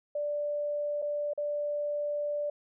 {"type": "tone with dropouts", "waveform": "sine", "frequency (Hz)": 587, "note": "D5", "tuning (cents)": -1, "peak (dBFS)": -29, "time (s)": [0.15, 2.5], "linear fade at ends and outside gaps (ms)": 5, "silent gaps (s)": [[1.019, 1.023], [1.335, 1.376]], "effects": []}